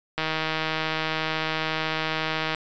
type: click train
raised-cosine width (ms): 0.3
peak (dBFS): -10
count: 375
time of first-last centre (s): 0.18-2.547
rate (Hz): 158
effects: resampled to 16000 Hz